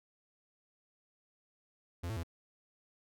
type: tone with pitch steps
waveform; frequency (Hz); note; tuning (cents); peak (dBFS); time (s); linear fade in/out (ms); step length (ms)
45% pulse; 86.4 / 111.7 / 84.2; F2 / A2 / E2; -18 / +27 / +37; -36; 2.03-2.234; 10; 68
effects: none